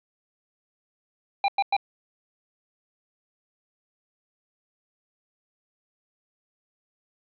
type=tone bursts; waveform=square; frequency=797 Hz; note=G5; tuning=28 cents sharp; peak=-20 dBFS; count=3; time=1.44-1.766 s; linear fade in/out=2 ms; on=42 ms; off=100 ms; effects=resampled to 11025 Hz + 10-bit